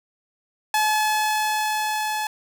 sawtooth tone with level ramp, 857 Hz, A5, 46 cents flat, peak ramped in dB -14 to -20 dBFS, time 0.74-2.27 s, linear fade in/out 2 ms, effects none

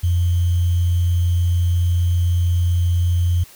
sine tone with sample-and-hold, 87.31 Hz, F2, in tune, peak -14 dBFS, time 0.03-3.44 s, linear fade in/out 10 ms, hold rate 3150 Hz, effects white hiss -45 dBFS RMS until 3.55 s

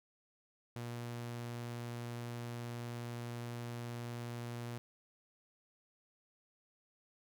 sawtooth tone, 119.2 Hz, A#2, 39 cents sharp, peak -37 dBFS, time 0.76-4.78 s, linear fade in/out 0 ms, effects none

